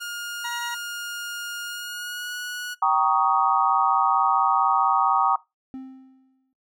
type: tone with pitch glide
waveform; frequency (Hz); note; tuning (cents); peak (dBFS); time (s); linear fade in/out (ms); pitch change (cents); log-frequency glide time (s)
sawtooth; 1420 to 1462.5; F6 to F#6; +28 to -21; -27; 0-2.75; 20; +51; 1.63-2.36
type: harmonic tone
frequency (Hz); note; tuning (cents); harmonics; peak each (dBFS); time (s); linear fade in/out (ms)
950; A#5; +33; 1 / 2 / 3 / 4 / 6 / 7; -30 / -36 / -40 / -42 / -46 / -47; 0.44-0.75; 10
type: chord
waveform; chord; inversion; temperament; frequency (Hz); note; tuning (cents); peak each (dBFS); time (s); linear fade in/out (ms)
sine; Eb dominant seventh; first; just; 777.8 / 933.4 / 1120.1 / 1244.5; G5 / Bb5 / Db6 / Eb6; -14 / +2 / +18 / 0; -23; 2.82-5.36; 5
type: tone with exponential decay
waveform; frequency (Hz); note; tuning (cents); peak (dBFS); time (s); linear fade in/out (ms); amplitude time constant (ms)
triangle; 262.7; C4; +7; -29; 5.74-6.53; 0; 170
effects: noise-tail reverb RT60 0.2 s tail -19 dB re dry